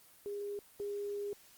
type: tone pair in turn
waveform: sine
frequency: 407.6 / 407.6 Hz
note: G#4 / G#4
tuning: -32 / -32 cents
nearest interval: unison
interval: 0 cents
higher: neither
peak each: -37 / -36 dBFS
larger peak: second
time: 0.26-0.59 / 0.8-1.33 s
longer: second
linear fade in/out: 0 ms
effects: white hiss -61 dBFS RMS until 1.57 s + Opus 24 kbps